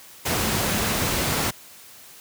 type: tone in noise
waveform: sine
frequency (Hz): 215.9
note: A3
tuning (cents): -33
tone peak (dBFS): -31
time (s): 0.38-0.93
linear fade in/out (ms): 10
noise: pink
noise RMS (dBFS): -23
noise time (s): 0.25-1.51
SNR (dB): -11
effects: white hiss -46 dBFS RMS until 2.2 s + high-pass 60 Hz 12 dB/octave